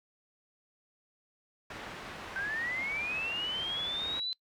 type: low-pass noise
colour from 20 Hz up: white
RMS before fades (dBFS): -44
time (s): 1.7-4.2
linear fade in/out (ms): 5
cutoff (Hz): 2000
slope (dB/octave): 12
type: linear sweep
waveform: sine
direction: up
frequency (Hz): 1544 to 4055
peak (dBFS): -32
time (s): 2.36-4.33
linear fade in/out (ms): 0
effects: noise-tail reverb RT60 0.1 s tail -24 dB re dry